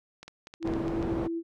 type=clicks; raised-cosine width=0.2 ms; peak=-27 dBFS; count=9; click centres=0.23 / 0.28 / 0.471 / 0.539 / 0.628 / 0.675 / 0.737 / 0.881 / 1.027 s
type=tone with pitch glide; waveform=sine; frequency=329.6 to 333.2 Hz; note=E4 to E4; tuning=0 to +19 cents; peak=-29 dBFS; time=0.6-1.43 s; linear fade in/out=50 ms; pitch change=+19 cents; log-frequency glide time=0.73-0.95 s
type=low-pass noise; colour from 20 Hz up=white; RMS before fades=-33 dBFS; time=0.64-1.28 s; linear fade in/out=20 ms; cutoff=460 Hz; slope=12 dB/octave
effects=none